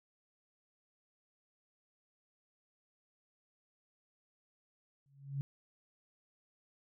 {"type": "tone with exponential growth", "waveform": "sine", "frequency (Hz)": 138.8, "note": "C#3", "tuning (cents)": 3, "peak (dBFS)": -31, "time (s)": [5.06, 5.41], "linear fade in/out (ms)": 0, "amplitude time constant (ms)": 76, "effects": []}